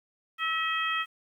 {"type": "harmonic tone with a mistuned harmonic", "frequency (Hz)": 640, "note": "D#5", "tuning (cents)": 49, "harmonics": [2, 3, 4, 5], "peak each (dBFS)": [-30, -32, -33, -34], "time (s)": [0.38, 1.06], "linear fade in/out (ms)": 50, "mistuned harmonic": 2, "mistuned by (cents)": 29, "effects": ["10-bit"]}